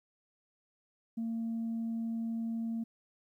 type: tone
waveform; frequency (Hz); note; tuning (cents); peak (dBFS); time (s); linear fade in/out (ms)
sine; 228; A#3; -38; -31; 1.17-2.84; 10
effects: tanh soft clip ceiling -30 dBFS + 12-bit